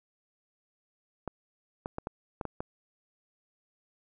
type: clicks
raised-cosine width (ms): 1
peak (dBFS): -20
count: 7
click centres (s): 1.277 / 1.859 / 1.984 / 2.071 / 2.412 / 2.453 / 2.605
effects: none